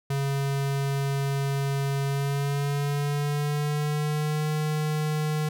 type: tone with pitch glide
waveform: square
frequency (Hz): 138.59 to 152.89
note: C#3 to D#3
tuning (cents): 0 to -30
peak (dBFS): -25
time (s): 0.1-5.49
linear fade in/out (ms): 5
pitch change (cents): +170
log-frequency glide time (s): 2.05-4.49
effects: none